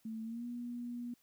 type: tone with pitch glide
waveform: sine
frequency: 222.2 to 240.9 Hz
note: A3 to B3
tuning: +17 to -43 cents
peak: -39 dBFS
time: 0.05-1.14 s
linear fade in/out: 5 ms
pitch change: +140 cents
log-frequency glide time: 0.23-0.45 s
effects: white hiss -72 dBFS RMS until 1.22 s